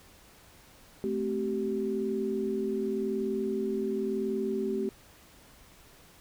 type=tone cluster; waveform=sine; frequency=217.5 / 258.4 / 385.7 Hz; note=A3 / C4 / G4; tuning=-20 / -21 / -28 cents; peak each=-33 / -36 / -30 dBFS; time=1.04-4.89 s; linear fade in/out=0 ms; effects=pink hiss -56 dBFS RMS until 6.2 s